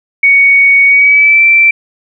sine tone with pitch glide, 2233 to 2340 Hz, C#7 to D7, +12 to -7 cents, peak -3 dBFS, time 0.23-1.71 s, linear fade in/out 5 ms, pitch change +81 cents, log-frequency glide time 0.86-1.44 s, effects none

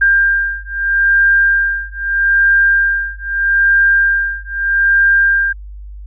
sine beating tone pair, 1595 / 1595.79 Hz, G6 / G6, +30 / +30 cents, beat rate 0.79 Hz, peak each -13 dBFS, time 0.01-5.53 s, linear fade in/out 10 ms, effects added 50 Hz sine -28 dBFS peak until 6.06 s

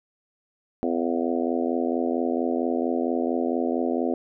harmonic tone with a mistuned harmonic, 84.4 Hz, E2, 41 cents sharp, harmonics 3 / 4 / 5 / 6 / 7 / 8 / 9, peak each -26 / -28 / -30 / -32 / -33 / -34 / -35 dBFS, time 0.83-4.14 s, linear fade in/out 0 ms, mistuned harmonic 9, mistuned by -62 cents, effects none

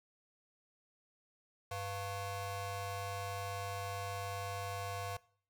25% pulse ring-modulated tone, 398.6 Hz, G4, 29 cents sharp, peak -32 dBFS, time 1.71-5.17 s, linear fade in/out 5 ms, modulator 301 Hz, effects noise-tail reverb RT60 0.5 s tail -21 dB re dry

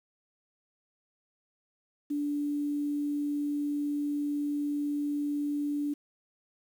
sine tone with quantisation, 291 Hz, D4, 16 cents flat, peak -28 dBFS, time 2.1-5.94 s, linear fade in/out 10 ms, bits 9, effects none

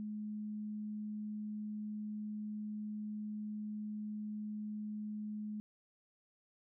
sine tone, 211.6 Hz, G#3, 33 cents sharp, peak -39 dBFS, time 0-5.6 s, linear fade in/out 0 ms, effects none

